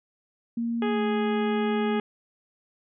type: tone with pitch glide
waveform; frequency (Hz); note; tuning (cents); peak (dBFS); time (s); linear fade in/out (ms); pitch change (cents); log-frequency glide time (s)
sine; 233.1 to 220.4; A#3 to A3; 0 to +3; -25; 0.57-2; 5; -97; 0.89-1
type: harmonic tone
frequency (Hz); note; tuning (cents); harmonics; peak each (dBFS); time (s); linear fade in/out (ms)
415.3; G#4; 0; 1 / 2 / 3 / 4 / 5 / 6 / 7 / 8; -27 / -33 / -37 / -39 / -41 / -43 / -44 / -45; 0.82-2; 2
effects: none